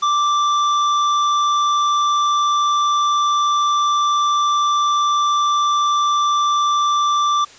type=tone with tanh clipping; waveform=sine; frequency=1174.7 Hz; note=D6; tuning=in tune; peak=-16 dBFS; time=0.02-7.45 s; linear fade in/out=10 ms; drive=13 dB; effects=white hiss -43 dBFS RMS until 7.58 s + resampled to 16000 Hz